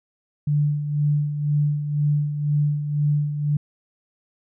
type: tone with tremolo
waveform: sine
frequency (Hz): 147.3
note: D3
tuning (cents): +6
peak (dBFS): -16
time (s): 0.47-3.57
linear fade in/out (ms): 5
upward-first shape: sine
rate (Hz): 2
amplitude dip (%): 60
effects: none